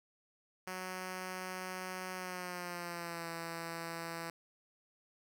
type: tone with pitch glide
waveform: 5% pulse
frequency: 185 to 166.73 Hz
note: F#3 to E3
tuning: 0 to +20 cents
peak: -29 dBFS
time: 0.67-4.3 s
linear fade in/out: 2 ms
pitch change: -180 cents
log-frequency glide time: 2.15-3.29 s
effects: none